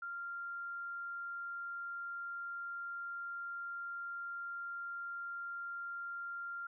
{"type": "tone", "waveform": "sine", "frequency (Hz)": 1390, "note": "F6", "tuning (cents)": -9, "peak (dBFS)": -40, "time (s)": [0.02, 6.67], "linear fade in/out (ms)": 5, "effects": []}